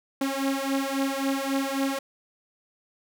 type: beating tone pair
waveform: sawtooth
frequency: 270.5 / 274.2 Hz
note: C#4 / C#4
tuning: -42 / -19 cents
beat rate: 3.7 Hz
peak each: -24 / -24 dBFS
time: 0.21-1.99 s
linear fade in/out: 5 ms
effects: none